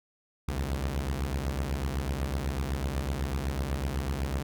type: beating tone pair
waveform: sawtooth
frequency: 65.4 / 73.4 Hz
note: C2 / D2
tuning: 0 / 0 cents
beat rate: 8 Hz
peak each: -27 / -29 dBFS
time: 0.48-4.43 s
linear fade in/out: 5 ms
effects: none